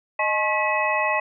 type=tone cluster; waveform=sine; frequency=618 / 854 / 1078 / 1957 / 2556 Hz; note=D#5 / G#5 / C#6 / B6 / D#7; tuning=-12 / +48 / -49 / -16 / +46 cents; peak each=-26 dBFS; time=0.19-1.2 s; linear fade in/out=5 ms; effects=none